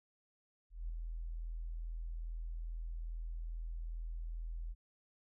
sine tone with ADSR envelope, 41.2 Hz, E1, in tune, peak -36 dBFS, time 0.7-4.75 s, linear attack 190 ms, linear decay 8 ms, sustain -3 dB, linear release 40 ms, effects none

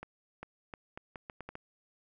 accelerating click train, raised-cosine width 0.5 ms, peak -27 dBFS, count 9, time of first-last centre 0.03-1.554 s, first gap 400 ms, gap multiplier 0.77, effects none

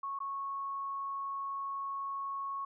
sine tone with dropouts, 1102 Hz, C#6, 11 cents flat, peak -35 dBFS, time 0.03-2.65 s, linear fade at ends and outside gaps 5 ms, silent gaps 0.19-0.202 s, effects none

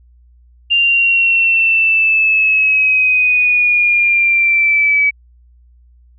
sine linear sweep, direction down, 2794 to 2278 Hz, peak -9 dBFS, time 0.7-5.11 s, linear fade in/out 20 ms, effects added 60 Hz sine -44 dBFS peak until 6.18 s

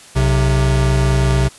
square tone pair together, 61.74 / 130.82 Hz, B1 / C3, 0 / 0 cents, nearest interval octave + minor second, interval 1300 cents, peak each -16 / -15 dBFS, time 0.15-1.49 s, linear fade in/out 20 ms, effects white hiss -41 dBFS RMS until 1.58 s + resampled to 24000 Hz

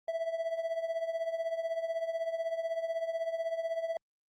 triangle tone with tremolo, 659.3 Hz, E5, in tune, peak -26 dBFS, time 0.08-3.97 s, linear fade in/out 2 ms, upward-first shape triangle, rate 16 Hz, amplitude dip 80%, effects Opus 48 kbps

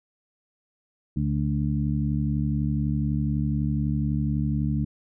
harmonic tone with a mistuned harmonic, 72 Hz, D2, 34 cents flat, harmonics 1 / 2 / 3 / 4, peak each -29 / -25 / -28 / -32 dBFS, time 1.16-4.85 s, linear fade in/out 10 ms, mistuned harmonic 4, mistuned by +24 cents, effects none

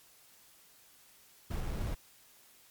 brown noise with sample-and-hold, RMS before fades -35 dBFS, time 1.5-1.95 s, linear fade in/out 10 ms, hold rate 4410 Hz, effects white hiss -61 dBFS RMS until 2.7 s + MP3 96 kbps

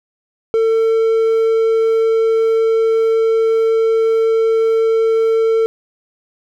triangle tone, 449.1 Hz, A4, 35 cents sharp, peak -9 dBFS, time 0.54-5.66 s, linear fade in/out 0 ms, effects none

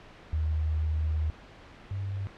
sine tone pair in turn, 77.78 / 98 Hz, D#2 / G2, 0 / 0 cents, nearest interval major third, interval 400 cents, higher second, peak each -25 / -30 dBFS, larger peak first, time 0.33-1.3 / 1.91-2.27 s, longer first, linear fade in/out 0 ms, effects pink hiss -50 dBFS RMS until 2.37 s + low-pass 3000 Hz 12 dB/octave

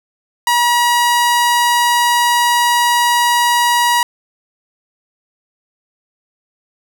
sawtooth tone, 960 Hz, B5, 49 cents flat, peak -7 dBFS, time 0.47-4.03 s, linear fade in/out 2 ms, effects none

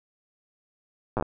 slowing click train, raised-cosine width 1 ms, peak -13 dBFS, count 6, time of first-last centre 1.17-1.225 s, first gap 8 ms, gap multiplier 1.16, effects none

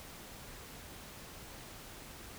silence, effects pink hiss -50 dBFS RMS until 2.38 s

